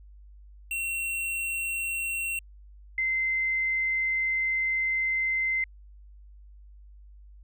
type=tone pair in turn; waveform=square / sine; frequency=2727 / 2072 Hz; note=F7 / C7; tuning=-42 / -17 cents; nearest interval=perfect fourth; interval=475 cents; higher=first; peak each=-29 / -24 dBFS; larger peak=second; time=0.71-2.39 / 2.98-5.64 s; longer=second; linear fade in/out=2 ms; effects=added 50 Hz sine -47 dBFS peak until 7.43 s